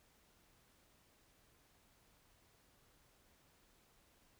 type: silence
effects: pink hiss -71 dBFS RMS until 4.39 s